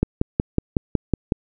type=click train; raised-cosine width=3 ms; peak=-4 dBFS; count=8; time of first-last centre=0.03-1.322 s; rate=5.42 Hz; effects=none